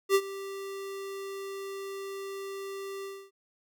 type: tone with ADSR envelope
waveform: square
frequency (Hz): 392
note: G4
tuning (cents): 0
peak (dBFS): -19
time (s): 0.09-3.31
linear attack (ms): 58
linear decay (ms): 58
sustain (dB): -18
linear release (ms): 270
effects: none